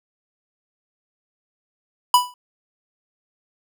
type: tone with exponential decay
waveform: square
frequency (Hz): 987.8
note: B5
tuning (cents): 0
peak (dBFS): -8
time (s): 2.14-2.34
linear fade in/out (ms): 2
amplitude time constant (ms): 42
effects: none